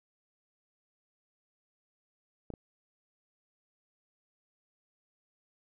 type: clicks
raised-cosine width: 2 ms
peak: -26 / -30 dBFS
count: 2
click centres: 2.503 / 2.538 s
effects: none